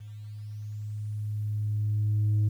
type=tone with level ramp; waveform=sine; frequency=105.6 Hz; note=G#2; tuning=29 cents sharp; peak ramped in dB=-40 to -18 dBFS; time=0-2.49 s; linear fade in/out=10 ms; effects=tanh soft clip ceiling -20 dBFS + 10-bit